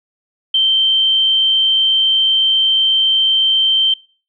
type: tone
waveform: sine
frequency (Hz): 3123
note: G7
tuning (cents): -7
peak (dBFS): -10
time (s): 0.54-3.94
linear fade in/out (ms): 5
effects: noise-tail reverb RT60 0.4 s tail -24 dB re dry